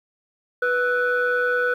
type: tone cluster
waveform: sine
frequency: 492.1 / 1311 / 1486 Hz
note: B4 / E6 / F#6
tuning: -6 / -10 / +7 cents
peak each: -21 / -29 / -20 dBFS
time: 0.62-1.74 s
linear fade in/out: 5 ms
effects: tanh soft clip ceiling -13 dBFS + 9-bit